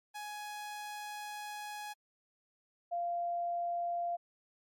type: tone pair in turn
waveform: sawtooth / sine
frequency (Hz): 836 / 693.1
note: G#5 / F5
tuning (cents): +11 / -13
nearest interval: minor third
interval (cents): 324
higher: first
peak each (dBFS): -37 / -32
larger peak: second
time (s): 0.14-1.94 / 2.91-4.17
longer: first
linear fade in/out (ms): 20
effects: MP3 64 kbps